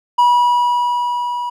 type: tone with level ramp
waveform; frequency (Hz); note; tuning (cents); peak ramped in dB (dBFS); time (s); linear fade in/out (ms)
triangle; 971; B5; -30; -6 to -18; 0.18-1.5; 10
effects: none